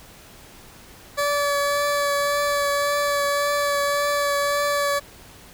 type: tone with vibrato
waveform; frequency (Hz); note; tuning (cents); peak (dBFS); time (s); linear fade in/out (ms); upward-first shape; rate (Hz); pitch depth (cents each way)
20% pulse; 574; D5; -40; -15; 1.17-5; 20; triangle; 1.8; 16
effects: pink hiss -46 dBFS RMS until 5.53 s